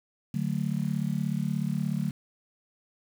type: chord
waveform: sine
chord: D major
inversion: none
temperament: just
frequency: 146.83 / 183.54 / 220.2 Hz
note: D3 / F#3 / A3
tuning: 0 / -14 / +2 cents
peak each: -30 / -30 / -32 dBFS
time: 0.34-2.11 s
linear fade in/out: 5 ms
effects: 8-bit